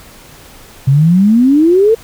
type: exponential sweep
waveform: sine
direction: up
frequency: 130 to 462.8 Hz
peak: -5 dBFS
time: 0.87-1.95 s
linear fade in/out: 10 ms
effects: pink hiss -38 dBFS RMS until 2.03 s